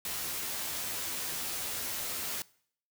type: noise with comb filter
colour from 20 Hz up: white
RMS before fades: -36 dBFS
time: 0.05-2.42 s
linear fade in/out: 2 ms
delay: 12 ms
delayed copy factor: +0.65
effects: noise-tail reverb RT60 0.6 s tail -22 dB re dry